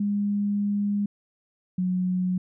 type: tone pair in turn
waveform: sine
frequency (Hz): 203.9 / 182.85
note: G#3 / F#3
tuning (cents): -32 / -20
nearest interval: major second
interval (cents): 188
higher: first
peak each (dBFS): -22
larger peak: neither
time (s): 0-1.06 / 1.78-2.38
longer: first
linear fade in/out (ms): 5
effects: none